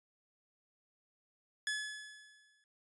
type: tone with exponential decay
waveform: sawtooth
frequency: 1708 Hz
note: G#6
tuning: 48 cents sharp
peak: -29 dBFS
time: 1.67-2.64 s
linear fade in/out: 1 ms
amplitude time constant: 210 ms
effects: resampled to 24000 Hz